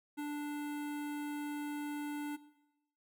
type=tone with notch filter; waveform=square; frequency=293.7 Hz; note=D4; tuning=in tune; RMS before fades=-39 dBFS; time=0.17-2.37 s; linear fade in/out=20 ms; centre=5300 Hz; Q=1; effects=noise-tail reverb RT60 0.9 s tail -17 dB re dry